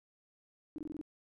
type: tone bursts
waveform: sine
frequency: 306.4 Hz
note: D#4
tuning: 27 cents flat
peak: -38 dBFS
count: 6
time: 0.76-1.013 s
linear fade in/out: 0 ms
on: 23 ms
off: 23 ms
effects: none